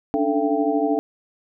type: tone cluster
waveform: sine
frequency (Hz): 284.5 / 297.3 / 441.2 / 677 / 783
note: C#4 / D4 / A4 / E5 / G5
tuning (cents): +45 / +21 / +5 / +46 / -2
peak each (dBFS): -24 / -23 / -24 / -25 / -27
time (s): 0.14-0.99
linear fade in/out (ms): 0
effects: none

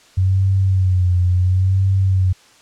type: tone with vibrato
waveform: sine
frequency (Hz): 92.9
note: F#2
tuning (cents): +7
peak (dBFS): -12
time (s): 0.17-2.33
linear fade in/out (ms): 10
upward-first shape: sine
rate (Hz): 0.72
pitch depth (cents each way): 63
effects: white hiss -49 dBFS RMS until 2.61 s + low-pass 7000 Hz 12 dB/octave

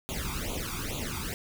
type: noise with flanger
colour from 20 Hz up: pink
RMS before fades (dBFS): -34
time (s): 0.09-1.34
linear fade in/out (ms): 0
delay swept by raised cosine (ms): 0.28 to 0.87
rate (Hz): 2.3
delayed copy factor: +0.95
effects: none

